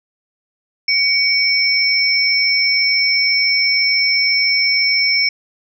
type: tone pair together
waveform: sine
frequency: 2253 / 5359 Hz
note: C#7 / E8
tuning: +28 / +28 cents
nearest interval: octave + minor third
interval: 1500 cents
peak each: -15 dBFS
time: 0.88-5.29 s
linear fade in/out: 5 ms
effects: none